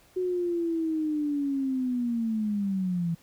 sine linear sweep, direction down, 370 to 164.81 Hz, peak -25 dBFS, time 0.16-3.15 s, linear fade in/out 10 ms, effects pink hiss -59 dBFS RMS until 3.22 s

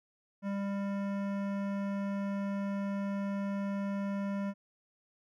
sine tone with hard clipping, 198.9 Hz, G3, 25 cents sharp, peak -34 dBFS, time 0.42-4.54 s, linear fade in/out 50 ms, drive 16 dB, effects none

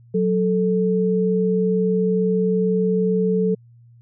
sine tone pair together, 184.53 / 438.9 Hz, F#3 / A4, -4 / -4 cents, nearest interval octave + minor third, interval 1500 cents, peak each -19 dBFS, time 0.14-3.55 s, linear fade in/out 10 ms, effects added 118 Hz sine -46 dBFS peak until 4.01 s

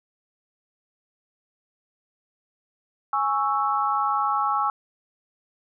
sine chord, C# minor, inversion second, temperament equal, 830.6 / 1108.7 / 1318.5 Hz, G#5 / C#6 / E6, 0 / 0 / 0 cents, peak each -25 dBFS, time 3.13-4.7 s, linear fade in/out 2 ms, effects none

